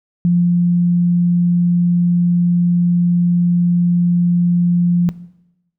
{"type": "tone", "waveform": "sine", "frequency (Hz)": 174.61, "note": "F3", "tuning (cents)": 0, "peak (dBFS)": -10, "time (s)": [0.25, 5.09], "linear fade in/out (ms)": 0, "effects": ["noise-tail reverb RT60 0.9 s tail -18 dB re dry"]}